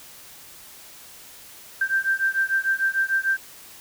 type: beating tone pair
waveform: sine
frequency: 1568 / 1574.7 Hz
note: G6 / G6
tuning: 0 / +7 cents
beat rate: 6.7 Hz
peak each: -23 / -23 dBFS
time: 1.81-3.37 s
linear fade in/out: 5 ms
effects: white hiss -45 dBFS RMS until 3.8 s